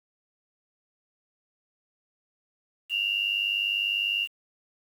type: tone pair together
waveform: sine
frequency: 2750 / 2850 Hz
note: F7 / F7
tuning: -27 / +34 cents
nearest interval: minor second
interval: 61 cents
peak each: -27 dBFS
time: 2.89-4.28 s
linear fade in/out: 50 ms
effects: 8-bit